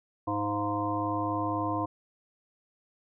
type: harmonic tone with a mistuned harmonic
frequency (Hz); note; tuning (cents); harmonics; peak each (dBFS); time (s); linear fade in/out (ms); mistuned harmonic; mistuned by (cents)
103.83; G#2; 0; 1 / 3 / 5 / 7 / 9 / 10; -36 / -32 / -38 / -35 / -36 / -33; 0.27-1.86; 10; 7; -55
effects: none